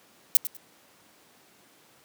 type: noise with echo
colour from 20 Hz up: violet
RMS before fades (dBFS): -17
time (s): 0.35-0.37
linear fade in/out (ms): 0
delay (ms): 99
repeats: 2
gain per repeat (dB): -13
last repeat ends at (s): 0.568
effects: pink hiss -58 dBFS RMS until 2.04 s + high-pass 200 Hz 12 dB/octave